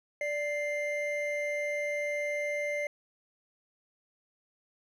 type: tone pair together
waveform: triangle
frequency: 587.3 / 2093 Hz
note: D5 / C7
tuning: 0 / 0 cents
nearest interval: octave + minor seventh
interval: 2200 cents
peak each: -30 / -32 dBFS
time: 0.21-2.87 s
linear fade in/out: 2 ms
effects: none